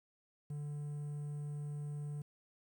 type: tone with quantisation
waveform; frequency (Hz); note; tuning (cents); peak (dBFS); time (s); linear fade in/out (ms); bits
triangle; 146.83; D3; 0; -37; 0.5-2.22; 5; 11
effects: none